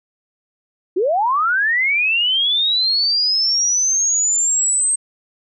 sine linear sweep, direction up, 333 to 8372 Hz, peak -14 dBFS, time 0.96-4.96 s, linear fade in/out 10 ms, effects none

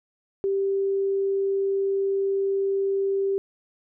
sine tone, 392 Hz, G4, in tune, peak -21 dBFS, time 0.44-3.38 s, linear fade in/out 0 ms, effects none

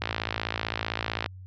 click train, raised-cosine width 0.3 ms, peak -11 dBFS, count 70, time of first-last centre 0.02-1.261 s, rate 55.6 Hz, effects added 93 Hz sine -41 dBFS peak until 1.46 s + resampled to 16000 Hz

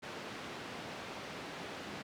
pink band-pass noise, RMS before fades -45 dBFS, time 0.02-2.03 s, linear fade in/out 20 ms, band 180 to 3800 Hz, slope 12 dB/octave, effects none

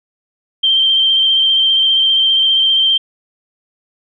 sine tone with vibrato, 3144 Hz, G7, 4 cents sharp, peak -9 dBFS, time 0.63-2.98 s, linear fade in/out 10 ms, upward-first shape square, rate 15 Hz, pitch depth 16 cents each way, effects none

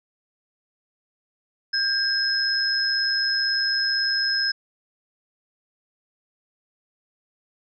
sine tone pair together, 1600 / 5142 Hz, G6 / E8, +35 / -44 cents, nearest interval octave + minor sixth, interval 2021 cents, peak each -24 / -22 dBFS, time 1.73-4.52 s, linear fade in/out 10 ms, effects none

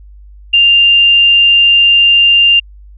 sine tone, 2794 Hz, F7, in tune, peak -4 dBFS, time 0.53-2.6 s, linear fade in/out 10 ms, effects added 50 Hz sine -33 dBFS peak until 2.97 s

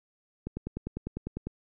click train, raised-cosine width 3 ms, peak -21 dBFS, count 11, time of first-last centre 0.47-1.47 s, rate 10 Hz, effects none

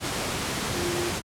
sine tone in noise, 349.2 Hz, F4, in tune, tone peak -29 dBFS, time 0.73-1.13 s, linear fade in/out 50 ms, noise pink, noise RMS -28 dBFS, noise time 0-1.22 s, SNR -4 dB, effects high-pass 80 Hz 12 dB/octave + low-pass 10000 Hz 12 dB/octave

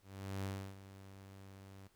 sawtooth tone with ADSR envelope, 97.2 Hz, G2, 14 cents flat, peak -34 dBFS, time 0.02-1.88 s, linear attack 420 ms, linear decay 310 ms, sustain -15 dB, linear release 13 ms, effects pink hiss -73 dBFS RMS until 1.95 s

